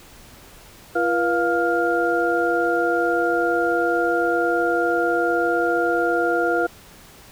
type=tone cluster; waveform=sine; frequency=341.3 / 483.4 / 699 / 1404 Hz; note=F4 / B4 / F5 / F6; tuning=-40 / -37 / +1 / +9 cents; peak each=-23 dBFS; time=0.95-6.67 s; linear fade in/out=10 ms; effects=pink hiss -46 dBFS RMS until 7.31 s